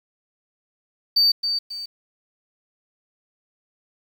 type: tone with echo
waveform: sine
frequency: 4601 Hz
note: D8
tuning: 36 cents flat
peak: -11 dBFS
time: 1.16-1.32 s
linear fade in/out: 10 ms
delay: 270 ms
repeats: 2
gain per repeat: -9 dB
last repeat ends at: 1.86 s
effects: tanh soft clip ceiling -13 dBFS + 8-bit